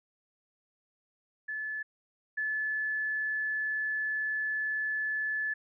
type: tone pair in turn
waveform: sine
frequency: 1729 / 1729 Hz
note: A6 / A6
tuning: -31 / -31 cents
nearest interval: unison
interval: 0 cents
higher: neither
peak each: -33 / -29 dBFS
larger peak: second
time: 1.48-1.83 / 2.37-5.54 s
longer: second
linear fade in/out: 10 ms
effects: none